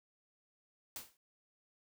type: noise with exponential decay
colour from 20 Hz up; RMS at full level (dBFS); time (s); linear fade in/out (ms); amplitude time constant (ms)
white; -41; 0.96-1.17; 1; 45
effects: none